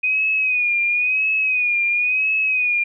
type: tone with vibrato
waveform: sine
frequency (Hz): 2489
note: D#7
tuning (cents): 0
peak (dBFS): -16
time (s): 0.03-2.84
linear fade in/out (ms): 10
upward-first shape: sine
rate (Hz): 0.97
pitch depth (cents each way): 65
effects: none